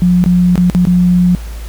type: tone with dropouts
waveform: sine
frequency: 178.6 Hz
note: F3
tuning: 39 cents sharp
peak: -6 dBFS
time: 0.02-1.35 s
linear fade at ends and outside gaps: 0 ms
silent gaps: 0.24-0.261 / 0.556-0.578 / 0.699-0.749 / 0.852-0.871 s
effects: added 55 Hz sine -22 dBFS peak until 1.68 s + pink hiss -36 dBFS RMS until 1.68 s